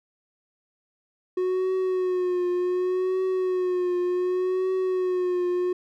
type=tone with vibrato; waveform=triangle; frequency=365.7 Hz; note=F#4; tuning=20 cents flat; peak=-20 dBFS; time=1.37-5.73 s; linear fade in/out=5 ms; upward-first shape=triangle; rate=0.67 Hz; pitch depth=49 cents each way; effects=none